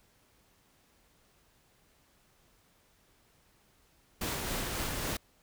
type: noise with tremolo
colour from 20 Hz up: pink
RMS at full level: -34 dBFS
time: 4.21-5.17 s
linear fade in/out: 5 ms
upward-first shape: sine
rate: 3.7 Hz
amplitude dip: 25%
effects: pink hiss -67 dBFS RMS until 5.42 s